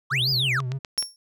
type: linear two-way sweep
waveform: triangle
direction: up then down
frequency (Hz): 1000 to 5100 to 1000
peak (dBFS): -20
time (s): 0.1-0.61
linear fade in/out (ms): 20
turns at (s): 0.3
type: tone with vibrato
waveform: triangle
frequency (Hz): 130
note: C3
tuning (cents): -11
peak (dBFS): -24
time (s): 0.11-0.79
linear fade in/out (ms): 20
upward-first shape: triangle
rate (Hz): 6.6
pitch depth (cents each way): 100
type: clicks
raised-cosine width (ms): 0.2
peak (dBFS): -18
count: 5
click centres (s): 0.603 / 0.719 / 0.848 / 0.977 / 1.026
type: tone with exponential decay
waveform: 30% pulse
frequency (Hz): 5500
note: F8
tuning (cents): -27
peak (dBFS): -14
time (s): 0.98-1.16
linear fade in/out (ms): 1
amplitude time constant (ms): 37
effects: none